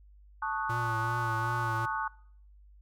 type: chord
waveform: sine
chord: D# half-diminished seventh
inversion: second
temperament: equal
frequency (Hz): 880 / 1108.7 / 1244.5 / 1480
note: A5 / C#6 / D#6 / F#6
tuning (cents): 0 / 0 / 0 / 0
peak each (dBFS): -34 / -35 / -38 / -36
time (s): 0.42-2.08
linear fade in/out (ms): 5
type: tone with vibrato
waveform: square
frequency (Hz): 115.4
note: A#2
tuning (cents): -17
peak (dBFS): -34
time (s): 0.69-1.86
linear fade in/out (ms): 10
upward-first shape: triangle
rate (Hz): 2.6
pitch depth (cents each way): 53
effects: noise-tail reverb RT60 0.6 s tail -23 dB re dry + added 50 Hz sine -53 dBFS peak until 2.81 s